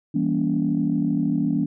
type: chord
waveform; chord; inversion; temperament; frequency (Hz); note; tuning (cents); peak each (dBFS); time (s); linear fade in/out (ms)
sine; E diminished seventh; none; just; 164.81 / 197.78 / 237.3 / 284.8; E3 / G3 / Bb3 / Db4; 0 / +16 / +31 / +47; -25 / -26 / -24 / -23; 0.14-1.66; 10
effects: tanh soft clip ceiling -10 dBFS